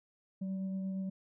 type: tone with frequency modulation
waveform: sine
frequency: 190.2 Hz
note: F#3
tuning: 48 cents sharp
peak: -34 dBFS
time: 0.41-1.1 s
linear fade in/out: 10 ms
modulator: 389 Hz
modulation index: 0.24
effects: none